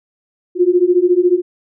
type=beating tone pair; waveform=sine; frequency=349.2 / 363.2 Hz; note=F4 / F#4; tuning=0 / -32 cents; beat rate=14 Hz; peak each=-13 / -12 dBFS; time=0.55-1.42 s; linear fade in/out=50 ms; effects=none